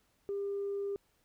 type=tone; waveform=sine; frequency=400 Hz; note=G4; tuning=35 cents sharp; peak=-32 dBFS; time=0.29-0.96 s; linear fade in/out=0 ms; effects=tanh soft clip ceiling -29 dBFS + pink hiss -73 dBFS RMS until 1.24 s